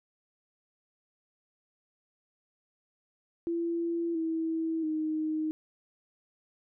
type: tone with pitch steps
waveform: sine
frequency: 337.6 / 324.4 / 311.7 Hz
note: E4 / E4 / D#4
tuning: +41 / -28 / +3 cents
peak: -28 dBFS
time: 3.47-5.51 s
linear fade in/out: 0 ms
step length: 680 ms
effects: none